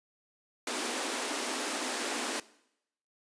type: high-pass noise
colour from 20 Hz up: pink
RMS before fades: -34 dBFS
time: 0.67-2.4 s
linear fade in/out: 2 ms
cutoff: 230 Hz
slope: 96 dB/octave
effects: noise-tail reverb RT60 0.8 s tail -20 dB re dry + resampled to 22050 Hz